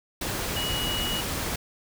sine tone in noise, 2913 Hz, F#7, 28 cents flat, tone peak -29 dBFS, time 0.56-1.21 s, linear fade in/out 5 ms, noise pink, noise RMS -30 dBFS, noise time 0.21-1.56 s, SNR -2 dB, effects none

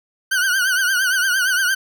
40% pulse tone with vibrato, 1508 Hz, F#6, 32 cents sharp, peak -15 dBFS, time 0.31-1.75 s, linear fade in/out 10 ms, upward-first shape triangle, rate 8.7 Hz, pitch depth 110 cents each way, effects none

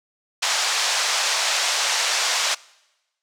white band-pass noise, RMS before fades -22 dBFS, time 0.42-2.55 s, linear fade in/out 10 ms, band 600 to 6800 Hz, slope 24 dB/octave, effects noise-tail reverb RT60 1.0 s tail -23 dB re dry

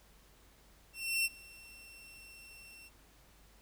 sawtooth tone with ADSR envelope, 2707 Hz, E7, 45 cents sharp, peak -25 dBFS, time 0.93-2.9 s, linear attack 320 ms, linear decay 34 ms, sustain -24 dB, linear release 34 ms, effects added 50 Hz sine -64 dBFS peak until 3.61 s + pink hiss -64 dBFS RMS until 3.61 s

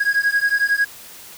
triangle beating tone pair, 1642 / 1653 Hz, G#6 / G#6, -20 / -9 cents, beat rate 11 Hz, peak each -17 dBFS, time 0-0.85 s, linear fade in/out 10 ms, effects white hiss -40 dBFS RMS until 1.37 s

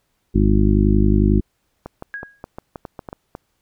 harmonic tone, 51.1 Hz, G#1, 27 cents flat, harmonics 1 / 2 / 3 / 4 / 5 / 6 / 7, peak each -16 / -19 / -24 / -18 / -25 / -22 / -23 dBFS, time 0.34-1.41 s, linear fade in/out 20 ms
clicks, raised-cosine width 1 ms, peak -17 dBFS, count 11, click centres 1.86 / 2.024 / 2.231 / 2.441 / 2.585 / 2.758 / 2.852 / 2.992 / 3.088 / 3.129 / 3.351 s
sine tone with exponential decay, 1647 Hz, G#6, 15 cents flat, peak -24 dBFS, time 2.14-2.43 s, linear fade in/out 0 ms, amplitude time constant 63 ms
effects pink hiss -69 dBFS RMS until 3.61 s

